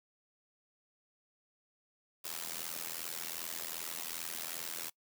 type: noise with amplitude modulation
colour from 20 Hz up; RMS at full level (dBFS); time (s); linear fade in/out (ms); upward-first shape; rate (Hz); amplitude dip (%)
white; -37; 2.24-4.9; 10; sine; 82.6; 95
effects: noise-tail reverb RT60 0.1 s tail -24 dB re dry + high-pass 150 Hz 12 dB/octave